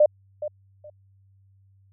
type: tone with echo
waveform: sine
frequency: 600 Hz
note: D5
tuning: 37 cents sharp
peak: -12 dBFS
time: 0-0.06 s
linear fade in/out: 5 ms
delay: 420 ms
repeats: 2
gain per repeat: -14 dB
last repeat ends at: 0.9 s
effects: added 97 Hz sine -55 dBFS peak until 1.92 s